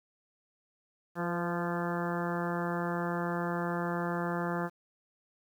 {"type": "harmonic tone with a mistuned harmonic", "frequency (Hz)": 173.2, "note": "F3", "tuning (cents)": -14, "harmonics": [1, 2, 3, 4, 5, 6, 7, 8, 9, 10], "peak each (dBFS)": [-34, -37, -39, -40, -41, -42, -42, -43, -44, -44], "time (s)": [1.15, 4.7], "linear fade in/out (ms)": 50, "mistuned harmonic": 3, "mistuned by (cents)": -24, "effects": ["10-bit"]}